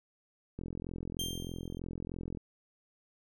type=click train; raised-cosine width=3 ms; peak=-27 dBFS; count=78; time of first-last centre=0.59-2.372 s; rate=43.2 Hz
type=tone with exponential decay; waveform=sawtooth; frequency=3173 Hz; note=G7; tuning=20 cents sharp; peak=-29 dBFS; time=1.19-1.79 s; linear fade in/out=5 ms; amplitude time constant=130 ms
effects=none